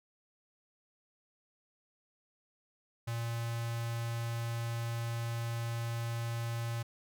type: tone with notch filter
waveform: square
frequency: 116.54 Hz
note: A#2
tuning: in tune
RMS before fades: -36 dBFS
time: 3.07-6.83 s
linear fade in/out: 10 ms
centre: 290 Hz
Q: 0.76
effects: none